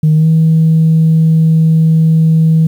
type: tone with pitch glide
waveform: sine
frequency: 155 to 160.56 Hz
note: D#3 to E3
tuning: -6 to -45 cents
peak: -4 dBFS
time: 0.03-2.67 s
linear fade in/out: 5 ms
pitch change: +61 cents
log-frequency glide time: 0.15-0.27 s
effects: tanh soft clip ceiling -2 dBFS + 7-bit